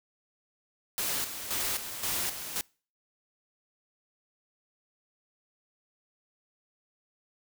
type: noise with tremolo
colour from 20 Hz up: white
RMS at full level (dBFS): -31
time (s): 0.98-2.61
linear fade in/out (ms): 0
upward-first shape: square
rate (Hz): 1.9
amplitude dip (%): 60
effects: noise-tail reverb RT60 0.4 s tail -26 dB re dry